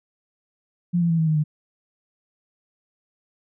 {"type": "tone with pitch steps", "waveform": "sine", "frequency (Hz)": [174.61, 169.74, 165, 160.4, 155.92, 151.57], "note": ["F3", "F3", "E3", "E3", "D#3", "D#3"], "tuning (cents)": [0, -49, 2, -47, 4, -45], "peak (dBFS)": -17, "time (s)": [0.93, 1.44], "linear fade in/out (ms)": 20, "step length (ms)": 85, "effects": []}